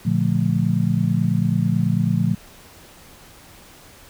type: chord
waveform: sine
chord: Bb major seventh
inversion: none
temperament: just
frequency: 116.54 / 145.68 / 174.81 / 218.5 Hz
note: Bb2 / D3 / F3 / A3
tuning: 0 / -14 / +2 / -12 cents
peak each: -22 / -23 / -20 / -24 dBFS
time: 0.05-2.35 s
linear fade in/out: 10 ms
effects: pink hiss -46 dBFS RMS until 4.09 s